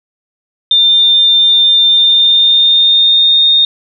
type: tone with pitch glide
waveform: sine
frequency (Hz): 3602 to 3676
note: A7 to A#7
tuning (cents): +40 to -25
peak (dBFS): -5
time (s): 0.71-3.65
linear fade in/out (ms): 2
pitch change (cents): +35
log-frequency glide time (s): 1.93-3.46
effects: none